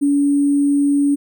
sine tone with sample-and-hold, 284.5 Hz, C#4, 45 cents sharp, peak -12 dBFS, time 0.01-1.16 s, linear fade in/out 20 ms, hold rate 8820 Hz, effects none

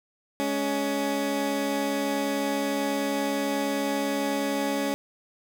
20% pulse tone pair together, 209.3 / 280 Hz, G#3 / C#4, +14 / +18 cents, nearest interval perfect fourth, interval 504 cents, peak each -27 / -21 dBFS, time 0.4-4.94 s, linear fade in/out 0 ms, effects none

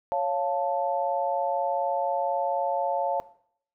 sine chord, Db augmented, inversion none, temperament equal, 554.4 / 698.5 / 880 Hz, Db5 / F5 / A5, 0 / 0 / 0 cents, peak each -28 dBFS, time 0.12-3.2 s, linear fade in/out 0 ms, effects noise-tail reverb RT60 0.6 s tail -18 dB re dry

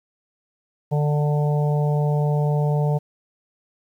harmonic tone, 148 Hz, D3, 14 cents sharp, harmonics 1 / 3 / 4 / 5 / 6, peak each -18 / -28 / -30 / -32 / -34 dBFS, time 0.91-2.99 s, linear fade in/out 20 ms, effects 9-bit

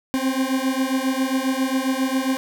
40% pulse beating tone pair, 260 / 267.4 Hz, C4 / C4, -11 / +38 cents, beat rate 7.4 Hz, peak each -22 dBFS, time 0.14-2.37 s, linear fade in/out 0 ms, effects none

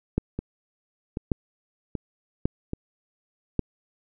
two click trains, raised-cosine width 3 ms, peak -9 / -16 dBFS, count 4 / 4, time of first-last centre 0.18-3.593 / 0.39-2.734 s, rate 0.879 / 1.28 Hz, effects none

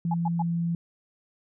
sine tone, 169.3 Hz, E3, 46 cents sharp, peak -24 dBFS, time 0.05-0.75 s, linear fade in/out 2 ms
sine tone bursts, 840 Hz, G#5, 19 cents sharp, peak -26 dBFS, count 3, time 0.11-0.423 s, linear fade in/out 5 ms, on 31 ms, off 110 ms
effects none

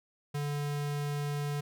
square tone, 145.3 Hz, D3, 18 cents flat, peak -32 dBFS, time 0.34-1.61 s, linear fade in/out 10 ms, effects none

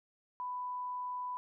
sine tone, 994 Hz, B5, 11 cents sharp, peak -36 dBFS, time 0.4-1.37 s, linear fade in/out 0 ms, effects none

